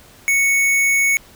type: tone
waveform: square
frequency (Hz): 2217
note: C#7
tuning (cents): 0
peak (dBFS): -14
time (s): 0.28-1.17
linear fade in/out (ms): 0
effects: pink hiss -46 dBFS RMS until 1.35 s